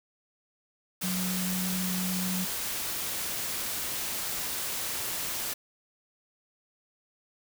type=tone in noise; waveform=sine; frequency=184.1 Hz; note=F#3; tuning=8 cents flat; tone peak=-30 dBFS; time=1.03-2.45 s; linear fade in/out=10 ms; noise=white; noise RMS=-33 dBFS; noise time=1.01-5.54 s; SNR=0 dB; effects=none